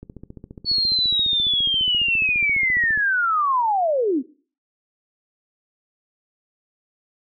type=click train; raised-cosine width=3 ms; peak=-24 dBFS; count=44; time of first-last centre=0.03-2.975 s; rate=14.6 Hz
type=linear sweep; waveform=sine; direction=down; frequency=4435 to 233.1 Hz; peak=-17 dBFS; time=0.65-4.23 s; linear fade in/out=50 ms
effects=noise-tail reverb RT60 0.4 s tail -18 dB re dry